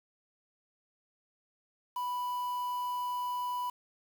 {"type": "tone with quantisation", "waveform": "triangle", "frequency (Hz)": 987.8, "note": "B5", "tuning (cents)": 0, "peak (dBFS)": -30, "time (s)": [1.96, 3.7], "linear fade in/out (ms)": 5, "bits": 8, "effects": []}